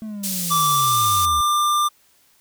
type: linear sweep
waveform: triangle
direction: down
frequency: 221.5 to 69.3 Hz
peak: -26 dBFS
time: 0.02-1.41 s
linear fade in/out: 0 ms
type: band-pass noise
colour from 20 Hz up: white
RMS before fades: -26 dBFS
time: 0.23-1.26 s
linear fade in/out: 10 ms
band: 4300 to 16000 Hz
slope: 12 dB/octave
type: tone with pitch glide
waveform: square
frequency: 1166 to 1191.9 Hz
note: D6 to D6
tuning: -13 to +25 cents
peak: -17 dBFS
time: 0.5-1.89 s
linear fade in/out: 20 ms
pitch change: +38 cents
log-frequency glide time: 0.73-1 s
effects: white hiss -58 dBFS RMS until 2.4 s